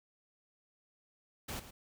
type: noise with echo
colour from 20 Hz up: pink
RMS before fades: -41 dBFS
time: 1.48-1.6 s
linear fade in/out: 10 ms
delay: 110 ms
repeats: 1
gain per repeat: -12 dB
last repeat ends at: 1.71 s
effects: none